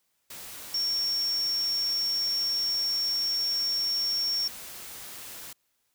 sine tone in noise, 5500 Hz, F8, 27 cents flat, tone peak -25 dBFS, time 0.74-4.48 s, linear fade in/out 5 ms, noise white, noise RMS -42 dBFS, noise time 0.3-5.53 s, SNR +14 dB, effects white hiss -74 dBFS RMS until 5.94 s

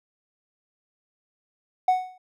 triangle tone with exponential decay, 740 Hz, F#5, in tune, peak -11 dBFS, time 1.88-2.18 s, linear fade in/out 5 ms, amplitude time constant 65 ms, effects tanh soft clip ceiling -11 dBFS

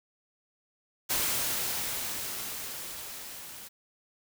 white noise with level ramp, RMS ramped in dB -28 to -45 dBFS, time 1.09-3.69 s, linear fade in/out 20 ms, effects none

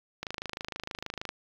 click train, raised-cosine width 0.2 ms, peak -17 dBFS, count 29, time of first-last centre 0.23-1.291 s, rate 26.4 Hz, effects low-pass 5000 Hz 12 dB/octave + 8-bit

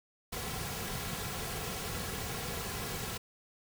pink noise with comb filter, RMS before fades -38 dBFS, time 0.32-3.18 s, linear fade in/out 10 ms, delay 3.3 ms, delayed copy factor -0.55, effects none

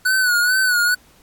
square tone with vibrato, 1480 Hz, F#6, in tune, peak -15 dBFS, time 0.05-0.95 s, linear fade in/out 10 ms, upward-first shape sine, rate 2.3 Hz, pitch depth 66 cents each way, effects pink hiss -53 dBFS RMS until 1.22 s + AAC 64 kbps

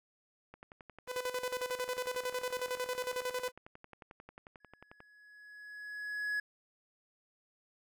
click train, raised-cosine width 0.5 ms, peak -35 dBFS, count 51, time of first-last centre 0.54-5.004 s, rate 11.2 Hz
sawtooth tone with tremolo, 501 Hz, B4, 25 cents sharp, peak -29 dBFS, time 1.07-3.52 s, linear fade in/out 50 ms, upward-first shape square, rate 11 Hz, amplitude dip 70%
triangle tone with exponential growth, 1684 Hz, G#6, 24 cents sharp, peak -29 dBFS, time 4.6-6.4 s, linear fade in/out 5 ms, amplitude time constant 390 ms
effects none

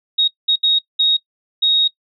sine tone bursts at uneven times, 3760 Hz, A#7, 14 cents sharp, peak -11 dBFS, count 5, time 0.18-0.28 / 0.48-0.56 / 0.63-0.79 / 0.99-1.17 / 1.62-1.88 s, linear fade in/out 10 ms, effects noise-tail reverb RT60 0.1 s tail -22 dB re dry

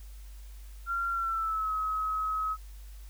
sine tone with pitch glide, 1378 to 1278.3 Hz, F6 to D#6, -24 to +46 cents, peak -28 dBFS, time 0.86-2.57 s, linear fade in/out 50 ms, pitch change -130 cents, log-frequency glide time 1.1-1.72 s, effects added 50 Hz sine -43 dBFS peak until 3.09 s + white hiss -59 dBFS RMS until 3.09 s

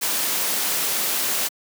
white noise, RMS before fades -23 dBFS, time 0.01-1.49 s, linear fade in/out 20 ms, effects high-pass 200 Hz 12 dB/octave

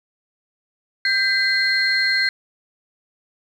sine tone cluster, 1581 / 2027 / 4220 Hz, G6 / B6 / C8, +14 / +45 / +14 cents, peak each -20 dBFS, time 1.05-2.29 s, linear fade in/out 2 ms, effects tanh soft clip ceiling -8 dBFS + 8-bit

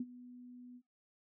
sine tone with ADSR envelope, 246.9 Hz, B3, in tune, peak -33 dBFS, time 0-0.82 s, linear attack 4 ms, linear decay 39 ms, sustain -17 dB, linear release 60 ms, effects noise-tail reverb RT60 0.2 s tail -19 dB re dry

